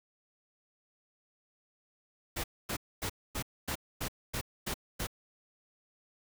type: noise bursts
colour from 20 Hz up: pink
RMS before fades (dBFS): -35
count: 9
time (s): 2.36-5.071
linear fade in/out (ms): 10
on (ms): 79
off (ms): 250
effects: none